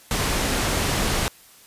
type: low-pass noise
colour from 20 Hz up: pink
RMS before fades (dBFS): -23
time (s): 0.11-1.28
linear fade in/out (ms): 0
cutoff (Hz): 11000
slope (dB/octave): 12
effects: white hiss -50 dBFS RMS until 1.66 s + resampled to 32000 Hz